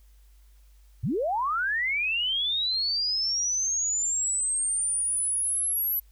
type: linear sweep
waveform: sine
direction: up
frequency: 85.4 to 11840 Hz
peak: -24 dBFS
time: 1.03-6 s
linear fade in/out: 10 ms
effects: added 50 Hz sine -52 dBFS peak until 6.11 s + white hiss -67 dBFS RMS until 6.11 s